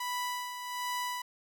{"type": "tone with tremolo", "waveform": "sawtooth", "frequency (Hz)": 987.8, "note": "B5", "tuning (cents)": 0, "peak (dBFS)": -28, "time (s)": [0, 1.22], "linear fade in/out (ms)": 5, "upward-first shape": "sine", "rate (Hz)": 1.3, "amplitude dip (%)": 55, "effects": []}